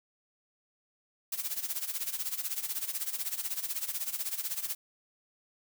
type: noise with tremolo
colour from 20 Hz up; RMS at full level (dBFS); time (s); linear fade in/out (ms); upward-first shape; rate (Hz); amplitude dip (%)
blue; -32; 1.32-4.75; 5; sine; 16; 80
effects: none